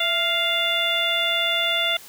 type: harmonic tone with a mistuned harmonic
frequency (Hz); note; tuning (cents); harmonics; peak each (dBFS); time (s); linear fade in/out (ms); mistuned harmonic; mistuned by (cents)
698.5; F5; 0; 1 / 2 / 3 / 4 / 5; -28 / -29 / -26 / -26 / -23; 0-1.97; 5; 1; -75
effects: white hiss -44 dBFS RMS until 2.08 s